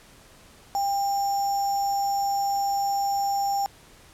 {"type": "tone with sample-and-hold", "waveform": "sine", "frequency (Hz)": 797, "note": "G5", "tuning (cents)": 28, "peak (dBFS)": -22, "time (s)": [0.75, 3.66], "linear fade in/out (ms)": 0, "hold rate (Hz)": 6300, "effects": ["pink hiss -52 dBFS RMS until 4.13 s", "low-pass 12000 Hz 12 dB/octave"]}